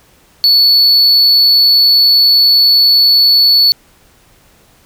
triangle tone, 4435 Hz, C#8, in tune, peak -4 dBFS, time 0.44-3.72 s, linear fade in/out 0 ms, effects pink hiss -48 dBFS RMS until 4.85 s

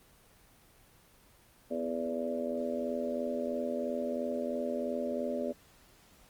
harmonic tone with a mistuned harmonic, 83 Hz, E2, 12 cents sharp, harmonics 3 / 4 / 5 / 6 / 7 / 8, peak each -36 / -45 / -39 / -41 / -35 / -46 dBFS, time 1.7-5.53 s, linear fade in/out 20 ms, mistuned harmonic 4, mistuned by -21 cents, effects pink hiss -61 dBFS RMS until 6.29 s + Opus 24 kbps

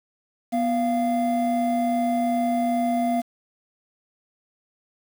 triangle tone pair together, 244.5 / 691 Hz, B3 / F5, -17 / -19 cents, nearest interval octave + tritone, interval 1798 cents, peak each -21 dBFS, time 0.52-3.22 s, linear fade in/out 20 ms, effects 7-bit

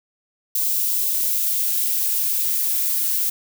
violet noise with high-pass filter sweep, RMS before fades -21 dBFS, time 0.55-3.3 s, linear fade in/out 5 ms, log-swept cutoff 3000 to 1200 Hz, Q 0.88, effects none

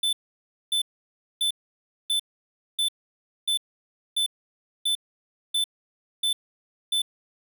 square tone bursts, 3520 Hz, A7, in tune, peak -22 dBFS, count 11, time 0.03-7.019 s, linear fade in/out 5 ms, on 99 ms, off 590 ms, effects none

